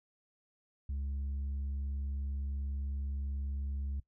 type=tone; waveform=sine; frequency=69.3 Hz; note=C#2; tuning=in tune; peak=-31 dBFS; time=0.89-4 s; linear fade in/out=5 ms; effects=noise-tail reverb RT60 0.1 s tail -21 dB re dry + tanh soft clip ceiling -33 dBFS